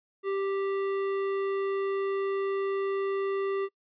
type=tone with hard clipping; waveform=sine; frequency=392 Hz; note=G4; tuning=in tune; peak=-29 dBFS; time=0.23-3.69 s; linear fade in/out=50 ms; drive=12 dB; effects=noise-tail reverb RT60 0.1 s tail -24 dB re dry + resampled to 11025 Hz